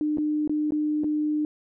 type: tone with dropouts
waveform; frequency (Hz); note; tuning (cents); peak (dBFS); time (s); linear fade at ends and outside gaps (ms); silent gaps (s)
sine; 302; D4; +48; -22; 0.01-1.45; 1; 0.173-0.183 / 0.476-0.495 / 0.707-0.721 / 1.036-1.043
effects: none